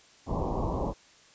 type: low-pass noise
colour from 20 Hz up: pink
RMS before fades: -30 dBFS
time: 0.26-0.94 s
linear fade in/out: 50 ms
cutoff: 1100 Hz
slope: 96 dB/octave
effects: white hiss -57 dBFS RMS until 1.34 s + resampled to 16000 Hz